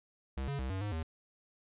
square tone with pitch steps, 66.7 / 140.3 / 64.8 / 95.1 / 103.7 / 80.4 Hz, C2 / C#3 / C2 / F#2 / G#2 / E2, +34 / +21 / -16 / +48 / -2 / -43 cents, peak -35 dBFS, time 0.37-1.03 s, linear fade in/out 5 ms, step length 110 ms, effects resampled to 8000 Hz

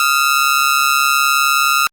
sawtooth ring-modulated tone, 1315 Hz, E6, 5 cents flat, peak -5 dBFS, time 0-1.87 s, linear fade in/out 0 ms, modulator 69.6 Hz, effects Opus 48 kbps

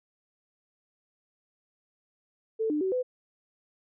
sine tone with pitch steps, 443.4 / 300.2 / 378.9 / 504 Hz, A4 / D4 / F#4 / B4, +13 / +38 / +41 / +35 cents, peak -25 dBFS, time 2.59-3.03 s, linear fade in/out 20 ms, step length 110 ms, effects none

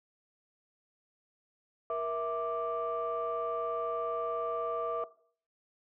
sine tone cluster, 472.8 / 656 / 1176 Hz, A#4 / E5 / D6, +24 / -9 / +2 cents, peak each -35 / -33 / -35 dBFS, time 1.9-5.04 s, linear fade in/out 2 ms, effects noise-tail reverb RT60 0.5 s tail -18 dB re dry + tanh soft clip ceiling -24 dBFS

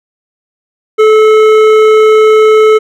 sine tone with hard clipping, 433.4 Hz, A4, 26 cents flat, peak -4 dBFS, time 0.98-2.79 s, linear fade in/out 20 ms, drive 11 dB, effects none

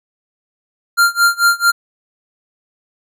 square tone with tremolo, 1392 Hz, F6, 6 cents flat, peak -8 dBFS, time 0.97-1.72 s, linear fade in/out 20 ms, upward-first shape sine, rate 4.5 Hz, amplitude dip 95%, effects none

